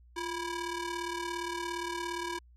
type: ring-modulated tone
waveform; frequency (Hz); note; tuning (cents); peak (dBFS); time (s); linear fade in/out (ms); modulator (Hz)
sawtooth; 659.3; E5; 0; -27; 0.16-2.39; 10; 311
effects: added 60 Hz sine -55 dBFS peak until 2.56 s + low-pass 9000 Hz 12 dB/octave